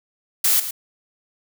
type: noise with echo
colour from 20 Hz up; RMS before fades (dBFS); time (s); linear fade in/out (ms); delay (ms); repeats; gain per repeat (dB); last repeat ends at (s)
blue; -17; 0.44-0.6; 5; 110; 1; -11; 0.71
effects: none